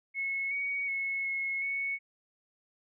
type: tone with pitch steps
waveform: sine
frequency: 2188 / 2243 / 2189 / 2176 / 2214 Hz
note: C#7 / C#7 / C#7 / C#7 / C#7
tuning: -23 / +20 / -22 / -33 / -3 cents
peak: -30 dBFS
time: 0.14-1.99 s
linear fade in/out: 50 ms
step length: 370 ms
effects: none